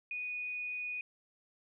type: tone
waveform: sine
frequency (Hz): 2474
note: D#7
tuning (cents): -10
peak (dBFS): -36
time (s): 0.11-1.01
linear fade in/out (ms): 2
effects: none